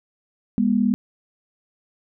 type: tone pair together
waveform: sine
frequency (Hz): 204 / 242.6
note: G#3 / B3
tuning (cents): -31 / -31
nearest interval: minor third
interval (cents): 300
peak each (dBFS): -19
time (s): 0.58-0.94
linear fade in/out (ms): 0
effects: none